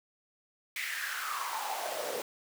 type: noise with high-pass filter sweep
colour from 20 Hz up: pink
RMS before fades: -36 dBFS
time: 0.76-2.22 s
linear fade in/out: 2 ms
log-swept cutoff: 2200 to 460 Hz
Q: 5.3
effects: none